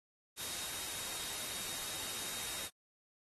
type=tone in noise; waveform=sine; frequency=3729 Hz; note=A#7; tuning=in tune; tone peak=-49 dBFS; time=0.36-2.7 s; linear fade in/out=50 ms; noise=white; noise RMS=-41 dBFS; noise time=0.36-2.7 s; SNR=-11 dB; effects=AAC 32 kbps